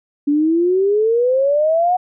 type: exponential sweep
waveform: sine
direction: up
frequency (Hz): 284.3 to 740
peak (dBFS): -12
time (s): 0.27-1.97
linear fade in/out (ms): 10
effects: none